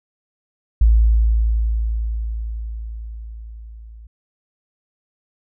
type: tone with level ramp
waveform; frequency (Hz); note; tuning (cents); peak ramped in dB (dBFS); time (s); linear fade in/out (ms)
sine; 55.5; A1; +16; -8 to -37; 0.81-4.07; 5
effects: none